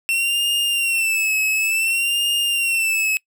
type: tone with vibrato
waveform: 45% pulse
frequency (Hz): 2696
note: E7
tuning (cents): +38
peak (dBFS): -17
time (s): 0.09-3.17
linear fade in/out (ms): 0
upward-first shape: sine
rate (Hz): 0.56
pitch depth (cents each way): 81
effects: noise-tail reverb RT60 0.1 s tail -24 dB re dry